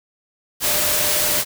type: tone in noise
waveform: sine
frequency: 599 Hz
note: D5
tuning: 34 cents sharp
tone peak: -29 dBFS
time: 0.63-1.43 s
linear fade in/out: 50 ms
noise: white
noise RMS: -19 dBFS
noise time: 0.6-1.45 s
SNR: -13 dB
effects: none